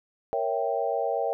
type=chord; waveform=sine; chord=A# diminished seventh; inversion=none; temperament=equal; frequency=466.2 / 554.4 / 659.3 / 784 Hz; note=A#4 / C#5 / E5 / G5; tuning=0 / 0 / 0 / 0 cents; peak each=-30 dBFS; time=0.33-1.33 s; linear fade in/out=0 ms; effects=none